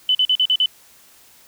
sine tone bursts, 3013 Hz, F#7, 31 cents sharp, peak -13 dBFS, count 6, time 0.09-0.659 s, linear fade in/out 2 ms, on 59 ms, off 43 ms, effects white hiss -50 dBFS RMS until 1.47 s

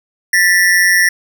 square ring-modulated tone, 1864.7 Hz, A#6, in tune, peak -6 dBFS, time 0.33-1.09 s, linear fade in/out 5 ms, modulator 91.7 Hz, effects none

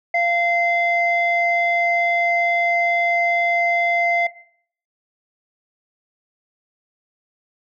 sine tone pair together, 691.1 / 2071 Hz, F5 / C7, -18 / -18 cents, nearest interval octave + perfect fifth, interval 1900 cents, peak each -18 dBFS, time 0.14-4.27 s, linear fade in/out 5 ms, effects noise-tail reverb RT60 0.6 s tail -18 dB re dry + tanh soft clip ceiling -10 dBFS

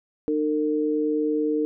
sine tone pair together, 303.5 / 454.8 Hz, D#4 / A#4, -43 / -43 cents, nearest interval perfect fifth, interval 700 cents, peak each -23 / -24 dBFS, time 0.28-1.65 s, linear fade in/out 0 ms, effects none

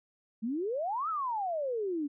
sine exponential two-way sweep, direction up then down, 209.9 to 1346 to 277.2 Hz, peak -30 dBFS, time 0.42-2.08 s, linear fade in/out 20 ms, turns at 1.09 s, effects none

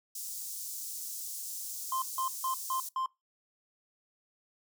pink high-pass noise, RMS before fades -40 dBFS, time 0.15-2.89 s, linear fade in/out 5 ms, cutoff 6000 Hz, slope 24 dB/octave
triangle tone bursts, 1046.5 Hz, C6, in tune, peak -28 dBFS, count 5, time 1.92-3.06 s, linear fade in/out 2 ms, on 100 ms, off 160 ms
effects noise-tail reverb RT60 0.2 s tail -22 dB re dry

